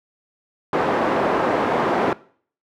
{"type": "band-pass noise", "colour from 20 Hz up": "pink", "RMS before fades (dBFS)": -20, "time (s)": [0.73, 2.13], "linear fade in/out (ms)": 2, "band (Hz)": [330, 1100], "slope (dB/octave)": 12, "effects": ["noise-tail reverb RT60 0.5 s tail -20 dB re dry"]}